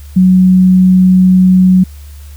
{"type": "tone", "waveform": "sine", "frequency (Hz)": 185, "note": "F#3", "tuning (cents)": 0, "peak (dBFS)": -3, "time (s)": [0.16, 1.84], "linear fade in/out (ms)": 10, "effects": ["added 72 Hz sine -28 dBFS peak until 2.36 s", "white hiss -43 dBFS RMS until 2.36 s"]}